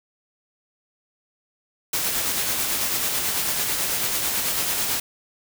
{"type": "noise with tremolo", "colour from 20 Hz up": "white", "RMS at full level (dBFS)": -23, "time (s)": [1.93, 5], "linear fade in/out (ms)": 5, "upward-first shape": "sine", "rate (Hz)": 9.1, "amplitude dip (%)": 30, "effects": []}